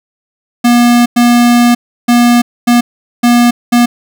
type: tone bursts at uneven times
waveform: square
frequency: 240 Hz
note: B3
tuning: 49 cents flat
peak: -5 dBFS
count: 6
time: 0.64-1.06 / 1.16-1.75 / 2.08-2.42 / 2.67-2.81 / 3.23-3.51 / 3.72-3.86 s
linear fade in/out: 10 ms
effects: none